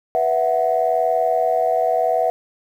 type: chord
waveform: sine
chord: B suspended fourth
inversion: none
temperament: equal with one note detuned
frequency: 491.3 / 659.3 / 740 Hz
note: B4 / E5 / F#5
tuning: -9 / 0 / 0 cents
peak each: -22 / -18 / -19 dBFS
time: 0.15-2.3 s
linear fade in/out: 0 ms
effects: tanh soft clip ceiling -7 dBFS + 8-bit